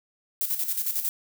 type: noise with tremolo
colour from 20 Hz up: violet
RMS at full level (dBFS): -26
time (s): 0.41-1.09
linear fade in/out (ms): 0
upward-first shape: square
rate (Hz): 11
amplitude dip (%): 60
effects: none